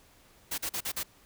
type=noise bursts; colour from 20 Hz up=white; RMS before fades=-33 dBFS; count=5; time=0.51-1.033 s; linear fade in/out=10 ms; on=71 ms; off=42 ms; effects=pink hiss -60 dBFS RMS until 1.25 s